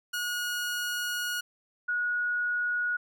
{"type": "tone pair in turn", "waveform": ["sawtooth", "sine"], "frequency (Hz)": [1447, 1454.3], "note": ["F#6", "F#6"], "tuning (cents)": [-39, -30], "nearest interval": "unison", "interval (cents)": 9, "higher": "second", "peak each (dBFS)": -26, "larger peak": "neither", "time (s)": [[0.13, 1.41], [1.88, 2.97]], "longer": "first", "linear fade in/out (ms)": 10, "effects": []}